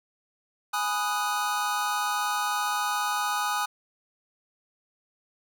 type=chord; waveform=square; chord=G# minor seventh; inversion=none; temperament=equal; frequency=830.6 / 987.8 / 1244.5 / 1480 Hz; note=G#5 / B5 / D#6 / F#6; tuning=0 / 0 / 0 / 0 cents; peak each=-31 / -35 / -30 / -34 dBFS; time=0.73-3.66 s; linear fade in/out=10 ms; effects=none